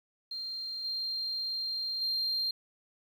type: tone with level steps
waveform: sine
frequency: 4186 Hz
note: C8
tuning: in tune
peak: -35 / -31 / -27 dBFS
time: 0.31-2.51 s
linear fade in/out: 5 ms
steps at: 0.84 / 2.01 s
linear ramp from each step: 10 ms
effects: tanh soft clip ceiling -26 dBFS + 10-bit